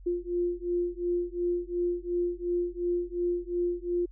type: beating tone pair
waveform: sine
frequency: 349.2 / 352 Hz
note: F4 / F4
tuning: 0 / +14 cents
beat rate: 2.8 Hz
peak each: -30 dBFS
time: 0.06-4.06 s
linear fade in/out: 10 ms
effects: added 45 Hz sine -45 dBFS peak until 4.11 s